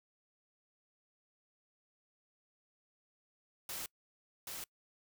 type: noise with echo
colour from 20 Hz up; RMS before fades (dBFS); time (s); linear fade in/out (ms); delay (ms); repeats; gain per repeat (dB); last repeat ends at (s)
white; -42; 3.69-3.86; 2; 780; 1; -2; 4.64
effects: noise-tail reverb RT60 0.1 s tail -25 dB re dry